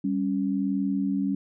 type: tone pair together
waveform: sine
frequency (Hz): 196.01 / 277.2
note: G3 / C#4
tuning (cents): 0 / 0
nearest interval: tritone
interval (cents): 600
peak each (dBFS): -26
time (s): 0.04-1.35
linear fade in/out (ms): 5
effects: none